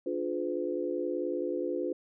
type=chord; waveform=sine; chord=D diminished seventh; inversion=none; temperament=just; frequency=293.7 / 352.4 / 422.9 / 507.5 Hz; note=D4 / F4 / Ab4 / Cb5; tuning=0 / +16 / +31 / +47 cents; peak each=-36 / -33 / -38 / -35 dBFS; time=0.06-1.93 s; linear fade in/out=5 ms; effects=none